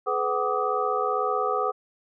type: tone cluster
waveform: sine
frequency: 425.2 / 501 / 752 / 1172 / 1254 Hz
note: G#4 / B4 / F#5 / D6 / D#6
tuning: +41 / +25 / +28 / -4 / +13 cents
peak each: -29 dBFS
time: 0.06-1.72 s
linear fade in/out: 20 ms
effects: none